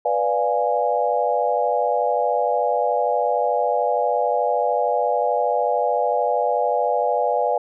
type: chord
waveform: sine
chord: B diminished seventh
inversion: none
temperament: equal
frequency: 493.9 / 587.3 / 698.5 / 830.6 Hz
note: B4 / D5 / F5 / Ab5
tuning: 0 / 0 / 0 / 0 cents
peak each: -23 dBFS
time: 0.05-7.58 s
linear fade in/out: 5 ms
effects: none